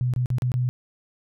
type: tone with dropouts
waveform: sine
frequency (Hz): 124.8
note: B2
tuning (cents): +19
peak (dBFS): -20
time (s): 0.01-0.69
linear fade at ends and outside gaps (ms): 0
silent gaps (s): 0.137-0.162 / 0.259-0.303 / 0.384-0.421 / 0.518-0.54
effects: none